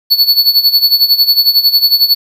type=tone with tremolo; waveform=square; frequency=4435 Hz; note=C#8; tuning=in tune; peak=-4 dBFS; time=0.1-2.15 s; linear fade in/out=20 ms; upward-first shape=sine; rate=11 Hz; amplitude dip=80%; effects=7-bit